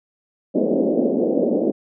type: band-pass noise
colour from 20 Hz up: pink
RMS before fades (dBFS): -19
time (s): 0.54-1.72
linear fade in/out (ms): 20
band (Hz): 210 to 590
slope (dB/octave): 48
effects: none